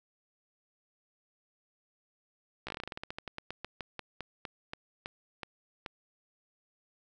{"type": "slowing click train", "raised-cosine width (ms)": 0.3, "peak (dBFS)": -22, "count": 26, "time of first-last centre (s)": [2.67, 5.862], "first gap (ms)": 15, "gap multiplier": 1.15, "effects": []}